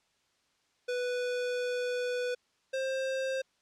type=tone pair in turn; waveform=square; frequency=493.9 / 529.3 Hz; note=B4 / C5; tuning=0 / +20 cents; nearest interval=minor second; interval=120 cents; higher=second; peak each=-31 / -31 dBFS; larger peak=neither; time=0.88-2.35 / 2.73-3.42 s; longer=first; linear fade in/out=10 ms; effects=white hiss -72 dBFS RMS until 3.61 s + low-pass 6000 Hz 12 dB/octave